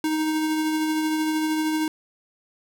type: tone with tremolo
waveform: square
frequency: 312 Hz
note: D#4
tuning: 5 cents sharp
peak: -21 dBFS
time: 0.04-1.88 s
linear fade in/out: 2 ms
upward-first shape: triangle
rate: 13 Hz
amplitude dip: 30%
effects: none